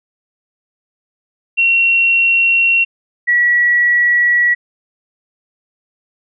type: tone pair in turn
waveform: sine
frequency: 2733 / 1932.5 Hz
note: F7 / B6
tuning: -38 / -38 cents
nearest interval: tritone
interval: 600 cents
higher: first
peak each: -9 dBFS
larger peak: neither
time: 1.57-2.85 / 3.27-4.55 s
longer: neither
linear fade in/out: 20 ms
effects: none